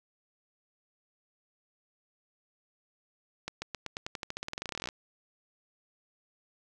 accelerating click train, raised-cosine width 0.2 ms, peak -18 dBFS, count 26, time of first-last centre 3.48-4.888 s, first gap 140 ms, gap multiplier 0.91, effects none

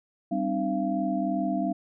sine tone cluster, 195.4 / 260.2 / 302.8 / 685 Hz, G3 / C4 / D#4 / F5, -5 / -9 / -47 / -34 cents, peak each -30 dBFS, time 0.31-1.73 s, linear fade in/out 10 ms, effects none

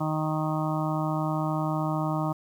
harmonic tone, 155.5 Hz, D#3, 1 cent flat, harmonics 1 / 2 / 4 / 5 / 6 / 7 / 8, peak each -28 / -31 / -34 / -35 / -36 / -36 / -37 dBFS, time 0-2.33 s, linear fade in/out 10 ms, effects 9-bit

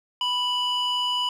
square tone with band-pass filter, 987.8 Hz, B5, in tune, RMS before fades -25 dBFS, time 0.21-1.29 s, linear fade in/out 2 ms, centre 2400 Hz, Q 7.2, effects none

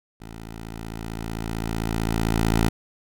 10% pulse tone with level ramp, 55.6 Hz, A1, 19 cents sharp, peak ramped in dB -30 to -9 dBFS, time 0.2-2.69 s, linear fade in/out 10 ms, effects none

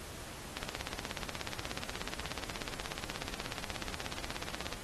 click train, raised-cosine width 0.2 ms, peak -18 dBFS, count 70, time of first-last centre 0.57-4.727 s, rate 16.6 Hz, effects pink hiss -47 dBFS RMS until 4.83 s + AAC 32 kbps

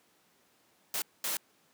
white noise bursts at uneven times, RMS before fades -33 dBFS, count 2, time 0.94-1.02 / 1.24-1.37 s, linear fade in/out 2 ms, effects pink hiss -67 dBFS RMS until 1.73 s + high-pass 200 Hz 12 dB/octave

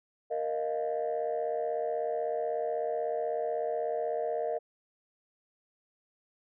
sine chord, Bb suspended fourth, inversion none, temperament equal, 466.2 / 622.3 / 698.5 Hz, Bb4 / Eb5 / F5, 0 / 0 / 0 cents, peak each -32 / -32 / -34 dBFS, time 0.3-4.59 s, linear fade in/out 20 ms, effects tanh soft clip ceiling -23 dBFS

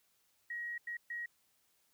sine tone bursts at uneven times, 1897 Hz, A#6, 30 cents sharp, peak -38 dBFS, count 3, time 0.5-0.78 / 0.87-0.97 / 1.1-1.26 s, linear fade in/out 5 ms, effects white hiss -74 dBFS RMS until 1.93 s

